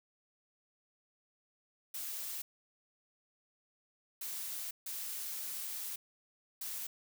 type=noise bursts at uneven times; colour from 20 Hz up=blue; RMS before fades=-41 dBFS; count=4; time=1.94-2.42 / 4.21-4.71 / 4.86-5.96 / 6.61-6.87 s; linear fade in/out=5 ms; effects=none